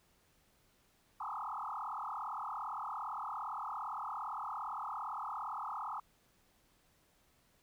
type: tone with frequency modulation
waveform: sine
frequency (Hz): 1046.5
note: C6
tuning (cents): 0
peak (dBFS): -38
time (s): 1.2-6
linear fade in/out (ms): 5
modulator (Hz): 37.5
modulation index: 6.6
effects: pink hiss -71 dBFS RMS until 7.62 s